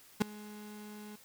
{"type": "tone with ADSR envelope", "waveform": "35% pulse", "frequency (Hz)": 210, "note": "G#3", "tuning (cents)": 19, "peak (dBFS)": -20, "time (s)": [0.2, 1.16], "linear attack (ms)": 19, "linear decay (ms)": 3, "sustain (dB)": -24, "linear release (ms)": 8, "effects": ["white hiss -59 dBFS RMS until 1.24 s"]}